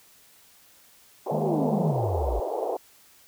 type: band-pass noise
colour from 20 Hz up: pink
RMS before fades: -29 dBFS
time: 1.26-2.77 s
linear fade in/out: 5 ms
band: 370 to 850 Hz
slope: 48 dB/octave
type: chord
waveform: sine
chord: D# suspended fourth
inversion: none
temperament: equal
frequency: 155.56 / 207.7 / 233.1 Hz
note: D#3 / G#3 / A#3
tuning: 0 / 0 / 0 cents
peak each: -29 / -33 / -34 dBFS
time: 1.31-1.93 s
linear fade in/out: 10 ms
type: exponential sweep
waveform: sine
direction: down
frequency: 413.7 to 50 Hz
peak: -25 dBFS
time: 1.43-2.4 s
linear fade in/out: 5 ms
effects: white hiss -56 dBFS RMS until 3.27 s